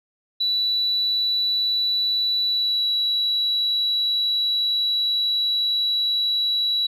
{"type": "tone with pitch glide", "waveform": "sine", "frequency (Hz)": [3951, 3917], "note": ["B7", "B7"], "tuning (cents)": [0, -15], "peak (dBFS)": -18, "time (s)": [0.4, 6.87], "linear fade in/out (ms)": 10, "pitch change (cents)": -15, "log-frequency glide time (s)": [2.45, 2.87], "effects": ["tanh soft clip ceiling -14 dBFS"]}